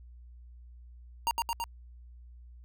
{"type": "tone with echo", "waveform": "square", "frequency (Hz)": 932.3, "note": "A#5", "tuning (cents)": 0, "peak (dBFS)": -26, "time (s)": [1.27, 1.31], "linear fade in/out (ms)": 0, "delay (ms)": 110, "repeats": 3, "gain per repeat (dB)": -2, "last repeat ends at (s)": 1.64, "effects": ["added 60 Hz sine -48 dBFS peak until 2.64 s"]}